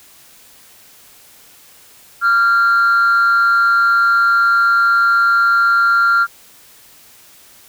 sine tone with amplitude modulation, 1386 Hz, F6, 14 cents flat, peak -5 dBFS, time 2.21-6.27 s, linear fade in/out 50 ms, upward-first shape sine, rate 216 Hz, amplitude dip 60%, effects tanh soft clip ceiling -7 dBFS + white hiss -45 dBFS RMS until 7.68 s

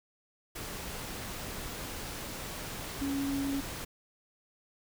sine tone in noise, 277.2 Hz, C#4, in tune, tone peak -30 dBFS, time 3.01-3.61 s, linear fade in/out 10 ms, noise pink, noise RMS -40 dBFS, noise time 0.55-3.85 s, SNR +7 dB, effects none

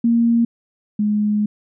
sine tone pair in turn, 233.1 / 209.6 Hz, A#3 / G#3, 0 / +16 cents, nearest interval major second, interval 184 cents, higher first, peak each -12 / -15 dBFS, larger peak first, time 0.04-0.45 / 0.99-1.46 s, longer second, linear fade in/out 5 ms, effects none

